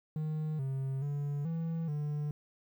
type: tone with pitch steps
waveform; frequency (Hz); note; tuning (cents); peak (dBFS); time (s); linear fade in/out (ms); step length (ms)
triangle; 154.9 / 134.2 / 143.9 / 164.5 / 148.2; D#3 / C3 / D3 / E3 / D3; -7 / +44 / -35 / -3 / +16; -30; 0.16-2.31; 2; 430
effects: 11-bit